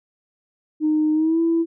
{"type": "tone with pitch glide", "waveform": "sine", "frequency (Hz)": [307.7, 331.7], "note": ["D#4", "E4"], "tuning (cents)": [-19, 11], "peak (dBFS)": -15, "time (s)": [0.8, 1.66], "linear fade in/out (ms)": 50, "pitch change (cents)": 130, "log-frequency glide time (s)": [1.13, 1.4], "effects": ["tanh soft clip ceiling -11 dBFS"]}